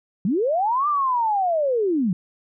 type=linear two-way sweep; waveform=sine; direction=up then down; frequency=165.3 to 1208 to 165.3 Hz; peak=-18 dBFS; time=0.25-2.13 s; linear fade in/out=2 ms; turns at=0.88 s; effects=none